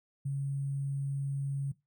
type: tone with sample-and-hold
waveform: sine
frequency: 138.59 Hz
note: C#3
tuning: in tune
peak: -30 dBFS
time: 0.25-1.72 s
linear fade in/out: 10 ms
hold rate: 8820 Hz
effects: noise-tail reverb RT60 0.2 s tail -18 dB re dry